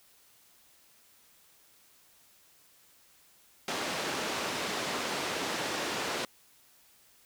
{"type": "band-pass noise", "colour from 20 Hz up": "pink", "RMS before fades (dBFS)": -34, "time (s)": [3.68, 6.25], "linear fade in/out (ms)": 2, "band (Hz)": [290, 6100], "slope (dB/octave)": 12, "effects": ["white hiss -62 dBFS RMS until 7.25 s"]}